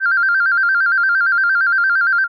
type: tone with vibrato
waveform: sine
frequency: 1475 Hz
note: F#6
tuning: 6 cents flat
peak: -11 dBFS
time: 0-2.28 s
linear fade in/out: 50 ms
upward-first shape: square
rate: 8.7 Hz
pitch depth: 93 cents each way
effects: tanh soft clip ceiling -7 dBFS